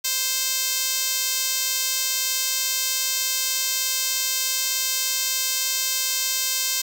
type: tone with band-pass filter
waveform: 5% pulse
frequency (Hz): 523.3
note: C5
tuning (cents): 0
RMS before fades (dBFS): -24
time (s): 0.04-6.82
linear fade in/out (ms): 10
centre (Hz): 11000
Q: 1
effects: none